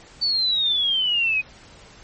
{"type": "exponential sweep", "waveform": "sine", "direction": "down", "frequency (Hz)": [4561, 2489], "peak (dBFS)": -18, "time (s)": [0.21, 1.42], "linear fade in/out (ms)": 20, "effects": ["pink hiss -47 dBFS RMS until 2.03 s", "MP3 32 kbps"]}